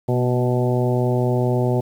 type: harmonic tone with a mistuned harmonic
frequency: 124.3 Hz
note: B2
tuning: 12 cents sharp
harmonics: 1 / 2 / 3 / 4 / 5 / 6 / 7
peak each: -19 / -25 / -23 / -27 / -27 / -32 / -32 dBFS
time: 0.08-1.81 s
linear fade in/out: 10 ms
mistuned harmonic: 2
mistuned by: -31 cents
effects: 8-bit